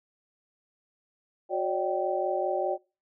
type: tone cluster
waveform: sine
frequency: 365.8 / 558 / 603 / 776 Hz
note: F#4 / C#5 / D5 / G5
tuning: -20 / +11 / +46 / -18 cents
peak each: -31 dBFS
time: 1.49-2.78 s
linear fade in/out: 50 ms
effects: noise-tail reverb RT60 0.3 s tail -22 dB re dry